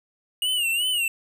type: tone with vibrato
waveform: square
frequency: 2855 Hz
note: F7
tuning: 37 cents sharp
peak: -22 dBFS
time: 0.42-1.08 s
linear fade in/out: 2 ms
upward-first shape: sine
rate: 2.7 Hz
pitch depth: 110 cents each way
effects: none